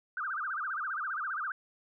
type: tone with vibrato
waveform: sine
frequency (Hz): 1370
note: F6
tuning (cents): -34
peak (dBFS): -32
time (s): 0.17-1.52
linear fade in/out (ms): 2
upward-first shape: sine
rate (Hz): 15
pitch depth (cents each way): 260
effects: none